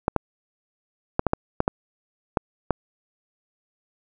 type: clicks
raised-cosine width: 1 ms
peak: -5 dBFS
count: 9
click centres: 0.081 / 0.163 / 1.194 / 1.267 / 1.334 / 1.604 / 1.679 / 2.372 / 2.707 s
effects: none